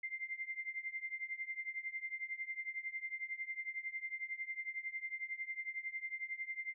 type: tone with tremolo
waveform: sine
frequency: 2093 Hz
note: C7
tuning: in tune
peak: -36 dBFS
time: 0.03-6.74 s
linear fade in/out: 5 ms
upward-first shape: triangle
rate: 11 Hz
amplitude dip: 95%
effects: none